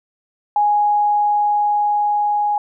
sine tone with level ramp, 830 Hz, G#5, 1 cent flat, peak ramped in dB -12 to -15 dBFS, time 0.56-2.58 s, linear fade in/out 2 ms, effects none

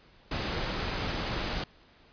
pink noise, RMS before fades -32 dBFS, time 0.31-1.64 s, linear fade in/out 5 ms, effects pink hiss -59 dBFS RMS until 2.12 s + resampled to 11025 Hz

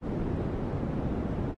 white low-pass noise, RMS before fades -31 dBFS, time 0.01-1.55 s, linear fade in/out 50 ms, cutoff 290 Hz, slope 12 dB/octave, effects AAC 32 kbps

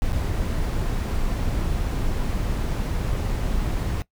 brown noise with dropouts, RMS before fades -24 dBFS, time 0.02-4.02 s, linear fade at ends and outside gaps 0 ms, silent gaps 0.121-0.13 s, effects noise-tail reverb RT60 0.1 s tail -19 dB re dry

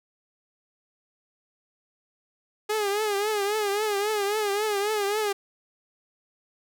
sawtooth tone with vibrato, 415 Hz, G#4, 1 cent flat, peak -20 dBFS, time 2.69-5.33 s, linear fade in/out 10 ms, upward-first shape triangle, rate 3.7 Hz, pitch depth 100 cents each way, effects none

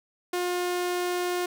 sawtooth tone, 356.6 Hz, F4, 36 cents sharp, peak -22 dBFS, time 0.33-1.46 s, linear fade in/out 5 ms, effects none

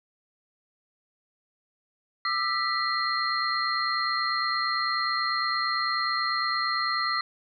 sine tone cluster, 1192 / 1321 / 1963 / 4192 Hz, D6 / E6 / B6 / C8, +25 / +3 / -11 / +2 cents, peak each -30 dBFS, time 2.25-7.21 s, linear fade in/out 2 ms, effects 10-bit

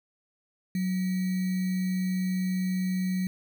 sine tone with sample-and-hold, 185 Hz, F#3, in tune, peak -25 dBFS, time 0.75-3.27 s, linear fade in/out 2 ms, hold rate 2100 Hz, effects none

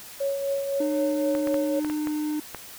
sine tone with tremolo, 554.4 Hz, C#5, in tune, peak -22 dBFS, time 0.2-1.8 s, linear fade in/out 10 ms, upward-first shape triangle, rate 3.9 Hz, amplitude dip 50%
triangle tone, 302.8 Hz, D#4, 47 cents flat, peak -23 dBFS, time 0.8-2.4 s, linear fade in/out 5 ms
clicks, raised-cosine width 0.5 ms, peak -18 dBFS, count 7, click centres 1.351 / 1.473 / 1.543 / 1.847 / 1.899 / 2.072 / 2.547 s
effects white hiss -43 dBFS RMS until 2.78 s

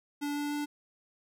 square tone with pitch steps, 289.7 / 291.4 / 293.1 Hz, D4 / D4 / D4, -24 / -13 / -3 cents, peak -32 dBFS, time 0.21-0.66 s, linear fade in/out 20 ms, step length 150 ms, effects none

